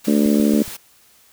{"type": "noise", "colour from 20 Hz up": "white", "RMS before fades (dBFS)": -33, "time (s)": [0.04, 0.77], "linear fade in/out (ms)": 10}
{"type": "harmonic tone", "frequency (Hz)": 73, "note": "D2", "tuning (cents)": -10, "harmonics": [3, 4, 5, 6, 7, 8], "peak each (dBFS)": [-15, -18, -25, -26, -29, -28], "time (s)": [0.07, 0.63], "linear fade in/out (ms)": 10}
{"type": "click train", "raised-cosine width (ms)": 5, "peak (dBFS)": -25, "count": 4, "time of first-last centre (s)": [0.26, 0.68], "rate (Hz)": 7.15}
{"effects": ["white hiss -53 dBFS RMS until 1.32 s"]}